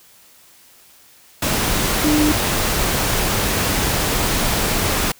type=tone in noise; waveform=sine; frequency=301.3 Hz; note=D4; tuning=44 cents sharp; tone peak=-14 dBFS; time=2.04-2.32 s; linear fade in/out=5 ms; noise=pink; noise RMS=-19 dBFS; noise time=1.42-5.12 s; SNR=+2 dB; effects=white hiss -49 dBFS RMS until 5.19 s